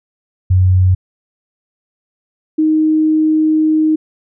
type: tone pair in turn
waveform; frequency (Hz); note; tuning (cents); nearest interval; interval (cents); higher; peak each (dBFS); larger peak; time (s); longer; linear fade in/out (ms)
sine; 92.4 / 311.9; F#2 / D#4; -2 / +4; octave + major sixth; 2106; second; -7 / -9; first; 0.5-0.95 / 2.58-3.96; second; 10
effects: none